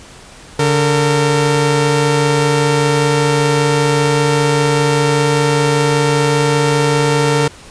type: tone pair together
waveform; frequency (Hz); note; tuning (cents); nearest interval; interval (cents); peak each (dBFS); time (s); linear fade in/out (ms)
sawtooth; 143.8 / 456.5; D3 / A#4; -36 / -36; octave + minor sixth; 2000; -10; 0.59-7.48; 5
effects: pink hiss -38 dBFS RMS until 7.7 s + resampled to 22050 Hz